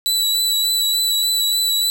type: tone with vibrato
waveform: sawtooth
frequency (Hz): 3951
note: B7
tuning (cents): 0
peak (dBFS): -13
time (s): 0.06-1.9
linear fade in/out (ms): 0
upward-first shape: triangle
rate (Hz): 3.4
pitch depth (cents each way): 22
effects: none